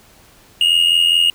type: tone with amplitude modulation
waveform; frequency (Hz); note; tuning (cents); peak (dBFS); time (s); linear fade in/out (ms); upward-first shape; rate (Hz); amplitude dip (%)
triangle; 2857; F7; +39; -6; 0.61-1.3; 2; sine; 84.8; 70
effects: pink hiss -48 dBFS RMS until 1.34 s